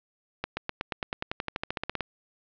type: accelerating click train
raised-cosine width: 0.3 ms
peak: -13 dBFS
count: 19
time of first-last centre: 0.44-2.007 s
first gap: 130 ms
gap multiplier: 0.95
effects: low-pass 4000 Hz 12 dB/octave